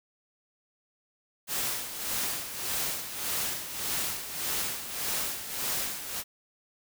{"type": "noise with tremolo", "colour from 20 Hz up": "white", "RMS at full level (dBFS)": -30, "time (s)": [1.47, 6.24], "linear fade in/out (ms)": 50, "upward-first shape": "sine", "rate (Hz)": 1.7, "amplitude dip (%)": 65, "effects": []}